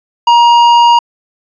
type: tone with tanh clipping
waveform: sine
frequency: 946 Hz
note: A#5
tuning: 25 cents sharp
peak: -5 dBFS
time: 0.27-0.99 s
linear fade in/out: 5 ms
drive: 11 dB
effects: resampled to 16000 Hz